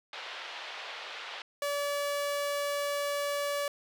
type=band-pass noise; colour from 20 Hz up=white; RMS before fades=-42 dBFS; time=0.13-1.42 s; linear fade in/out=2 ms; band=500 to 3700 Hz; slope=24 dB/octave
type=tone; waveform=sawtooth; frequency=574 Hz; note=D5; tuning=40 cents flat; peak=-26 dBFS; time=1.62-3.68 s; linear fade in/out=2 ms
effects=none